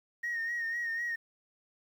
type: tone with vibrato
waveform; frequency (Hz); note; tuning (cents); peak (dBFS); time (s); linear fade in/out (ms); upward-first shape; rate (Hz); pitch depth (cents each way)
sine; 1864.7; A#6; 0; -30; 0.23-1.16; 10; sine; 4; 43
effects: tanh soft clip ceiling -28 dBFS + 10-bit